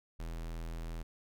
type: tone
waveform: square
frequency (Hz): 41.2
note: E1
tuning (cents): 0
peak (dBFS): -39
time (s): 0.19-1.03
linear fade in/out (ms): 10
effects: none